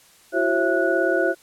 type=tone cluster; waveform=sine; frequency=338.3 / 375.6 / 539 / 665 / 1467 Hz; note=E4 / F#4 / C#5 / E5 / F#6; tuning=+45 / +26 / -49 / +15 / -15 cents; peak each=-24 dBFS; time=0.32-1.35 s; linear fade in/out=50 ms; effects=white hiss -53 dBFS RMS until 1.42 s + low-pass 12000 Hz 12 dB/octave